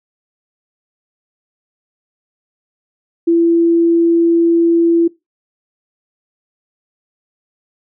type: tone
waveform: sine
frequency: 336.3 Hz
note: E4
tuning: 35 cents sharp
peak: -8 dBFS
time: 3.27-5.08 s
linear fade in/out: 10 ms
effects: noise-tail reverb RT60 0.2 s tail -21 dB re dry